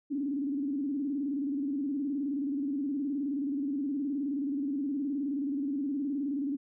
sine tone with vibrato, 280.7 Hz, C#4, 22 cents sharp, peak -29 dBFS, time 0.1-6.57 s, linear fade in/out 20 ms, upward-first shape square, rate 19 Hz, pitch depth 86 cents each way, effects none

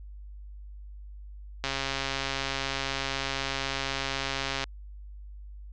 click train, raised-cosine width 0.2 ms, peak -12 dBFS, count 409, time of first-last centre 1.64-4.64 s, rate 136 Hz, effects added 50 Hz sine -41 dBFS peak until 5.72 s + low-pass 6000 Hz 12 dB/octave

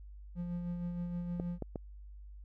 triangle tone with tremolo, 174.6 Hz, F3, in tune, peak -32 dBFS, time 0.35-1.59 s, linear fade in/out 50 ms, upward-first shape sine, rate 6.4 Hz, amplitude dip 35%
clicks, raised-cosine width 2 ms, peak -24 dBFS, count 3, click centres 1.399 / 1.623 / 1.758 s
effects added 50 Hz sine -47 dBFS peak until 2.44 s

